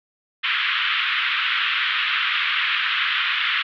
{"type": "band-pass noise", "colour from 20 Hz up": "white", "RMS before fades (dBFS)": -22, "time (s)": [0.43, 3.63], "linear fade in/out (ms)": 20, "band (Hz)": [1200, 3400], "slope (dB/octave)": 48, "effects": []}